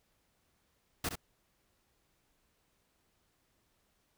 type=noise with echo; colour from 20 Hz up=pink; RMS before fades=-34 dBFS; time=1.04-1.09 s; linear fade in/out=5 ms; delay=66 ms; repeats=1; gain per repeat=-7 dB; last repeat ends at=1.156 s; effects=pink hiss -75 dBFS RMS until 4.17 s